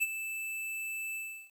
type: tone with ADSR envelope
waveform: square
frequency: 2637 Hz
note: E7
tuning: in tune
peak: -25 dBFS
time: 0-1.51 s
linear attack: 25 ms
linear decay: 33 ms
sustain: -11 dB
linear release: 360 ms
effects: 11-bit